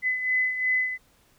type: beating tone pair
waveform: sine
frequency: 2016 / 2018.8 Hz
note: B6 / B6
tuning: +35 / +38 cents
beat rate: 2.8 Hz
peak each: -23 / -30 dBFS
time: 0.02-0.98 s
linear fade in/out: 50 ms
effects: pink hiss -62 dBFS RMS until 1.38 s